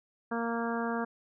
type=harmonic tone; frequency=232.2 Hz; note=A#3; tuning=7 cents flat; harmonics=1 / 2 / 3 / 4 / 5 / 6 / 7; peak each=-33 / -36 / -38 / -39 / -40 / -41 / -41 dBFS; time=0.31-1.05 s; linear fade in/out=10 ms; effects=none